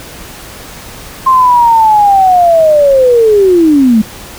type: linear sweep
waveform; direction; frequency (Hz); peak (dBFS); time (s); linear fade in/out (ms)
sine; down; 1061 to 207.7; -3; 1.26-4.02; 10
effects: pink hiss -29 dBFS RMS until 4.38 s